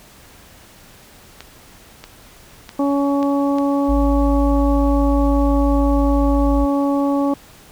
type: clicks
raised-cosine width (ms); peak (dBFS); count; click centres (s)
0.2; -16; 5; 1.406 / 2.04 / 2.692 / 3.229 / 3.585
type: harmonic tone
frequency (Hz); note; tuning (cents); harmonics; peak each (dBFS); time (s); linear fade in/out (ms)
281; C#4; +24; 1 / 2 / 3 / 4; -16 / -22 / -26 / -28; 2.79-7.34; 5
type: tone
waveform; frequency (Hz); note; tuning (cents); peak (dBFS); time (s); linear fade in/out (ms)
sine; 52.9; G#1; +33; -16; 3.88-6.66; 20
effects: pink hiss -45 dBFS RMS until 7.71 s